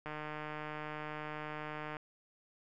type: click train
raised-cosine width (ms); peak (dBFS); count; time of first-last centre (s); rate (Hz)
0.5; -27; 291; 0.06-1.968; 152
effects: none